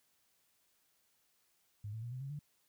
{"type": "tone with pitch steps", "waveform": "sine", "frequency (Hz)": [103.83, 111.28, 119.27, 127.83, 137, 146.84], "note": ["G#2", "A2", "A#2", "C3", "C#3", "D3"], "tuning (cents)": [0, 20, 40, -40, -20, 0], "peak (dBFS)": -40, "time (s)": [1.84, 2.392], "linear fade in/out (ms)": 5, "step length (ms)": 92, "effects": ["white hiss -75 dBFS RMS until 2.68 s"]}